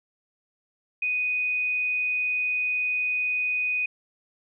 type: tone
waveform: sine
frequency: 2489 Hz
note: D#7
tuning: in tune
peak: -23 dBFS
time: 1.02-3.86 s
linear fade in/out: 5 ms
effects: none